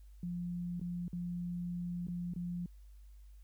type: tone with dropouts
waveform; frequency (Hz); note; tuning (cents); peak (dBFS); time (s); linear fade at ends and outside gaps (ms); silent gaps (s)
sine; 175.3; F3; +7; -36; 0.23-2.66; 2; 0.797-0.813 / 1.081-1.13 / 2.069-2.083 / 2.337-2.361
effects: added 50 Hz sine -52 dBFS peak until 3.43 s + white hiss -75 dBFS RMS until 3.43 s